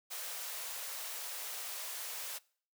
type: high-pass noise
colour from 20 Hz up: white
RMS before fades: -42 dBFS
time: 0.1-2.39 s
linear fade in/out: 20 ms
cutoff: 460 Hz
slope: 48 dB/octave
effects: noise-tail reverb RT60 0.5 s tail -23 dB re dry